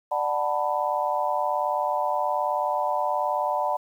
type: chord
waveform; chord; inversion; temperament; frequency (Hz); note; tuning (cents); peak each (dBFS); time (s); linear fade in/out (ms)
sine; B minor seventh; first; just; 592.7 / 740.8 / 889 / 987.8; D5 / F#5 / A5 / B5; +16 / +2 / +18 / 0; -28; 0.11-3.77; 10
effects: 9-bit